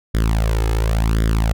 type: tone with flanger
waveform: sawtooth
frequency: 55 Hz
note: A1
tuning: in tune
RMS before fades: -17 dBFS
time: 0.14-1.53 s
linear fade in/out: 10 ms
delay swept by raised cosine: 0.57 to 2.37 ms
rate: 0.92 Hz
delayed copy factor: +0.8
effects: none